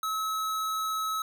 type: tone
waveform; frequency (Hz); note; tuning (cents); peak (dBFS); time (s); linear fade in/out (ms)
square; 1291; E6; -37; -29; 0.03-1.22; 2
effects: none